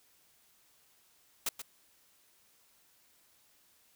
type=noise with echo; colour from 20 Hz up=white; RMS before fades=-32 dBFS; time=1.46-1.49 s; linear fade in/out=5 ms; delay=130 ms; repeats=1; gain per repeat=-10 dB; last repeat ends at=1.62 s; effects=white hiss -67 dBFS RMS until 3.95 s